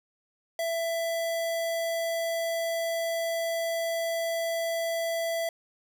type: tone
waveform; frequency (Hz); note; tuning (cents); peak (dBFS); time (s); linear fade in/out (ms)
square; 665; E5; +15; -28; 0.59-5.49; 2
effects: none